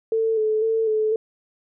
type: tone with vibrato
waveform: sine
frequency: 440 Hz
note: A4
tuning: in tune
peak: -18 dBFS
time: 0.12-1.16 s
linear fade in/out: 2 ms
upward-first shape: square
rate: 2 Hz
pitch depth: 28 cents each way
effects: none